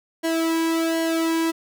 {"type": "tone with flanger", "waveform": "sawtooth", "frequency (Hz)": 327.5, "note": "E4", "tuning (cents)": -11, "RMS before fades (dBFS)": -22, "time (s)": [0.23, 1.52], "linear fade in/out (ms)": 20, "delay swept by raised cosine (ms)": [0.81, 1.44], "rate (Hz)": 1.3, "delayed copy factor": -0.85, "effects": []}